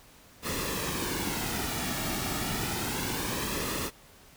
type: noise with flanger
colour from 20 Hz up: pink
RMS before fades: -32 dBFS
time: 0.42-3.91 s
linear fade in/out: 50 ms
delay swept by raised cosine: 1.3 to 1.98 ms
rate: 0.29 Hz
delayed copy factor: -0.55
effects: pink hiss -55 dBFS RMS until 4.36 s